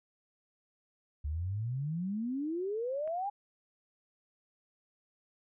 sine exponential sweep, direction up, 70.2 to 830.6 Hz, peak -32 dBFS, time 1.24-3.3 s, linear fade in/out 10 ms
click, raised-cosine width 0.5 ms, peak -38 dBFS, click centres 3.076 s
effects none

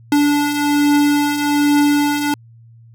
square beating tone pair, 290 / 291.2 Hz, D4 / D4, -22 / -15 cents, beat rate 1.2 Hz, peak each -21 / -14 dBFS, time 0.12-2.34 s, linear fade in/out 2 ms, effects added 115 Hz sine -41 dBFS peak until 2.94 s

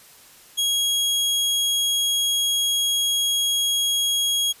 sawtooth tone, 3300 Hz, G#7, 12 cents flat, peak -16 dBFS, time 0.57-4.53 s, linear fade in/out 20 ms, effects white hiss -49 dBFS RMS until 4.6 s + resampled to 32000 Hz

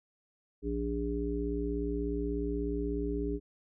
harmonic tone, 58.27 Hz, A#1, in tune, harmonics 1 / 3 / 5 / 7, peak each -35 / -41 / -35 / -35 dBFS, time 0.62-3.4 s, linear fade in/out 50 ms, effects none

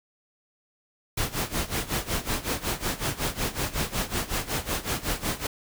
pink noise with tremolo, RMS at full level -26 dBFS, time 1.17-5.47 s, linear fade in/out 5 ms, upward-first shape sine, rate 5.4 Hz, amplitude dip 85%, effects none

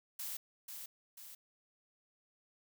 blue noise with echo, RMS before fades -42 dBFS, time 0.19-0.37 s, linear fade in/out 5 ms, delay 490 ms, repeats 2, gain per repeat -5 dB, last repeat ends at 1.35 s, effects none

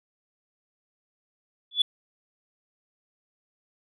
sine tone with exponential growth, 3440 Hz, A7, 40 cents flat, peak -13 dBFS, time 1.71-1.82 s, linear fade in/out 5 ms, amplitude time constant 22 ms, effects tanh soft clip ceiling -11 dBFS

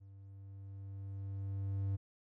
triangle tone with level ramp, 98 Hz, G2, in tune, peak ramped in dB -51 to -30 dBFS, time 0-1.97 s, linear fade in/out 20 ms, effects none

